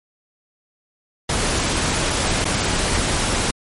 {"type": "noise with dropouts", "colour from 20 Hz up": "pink", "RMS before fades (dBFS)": -20, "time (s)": [1.29, 3.51], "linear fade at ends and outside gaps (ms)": 5, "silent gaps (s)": [2.445, 2.452], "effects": ["MP3 48 kbps"]}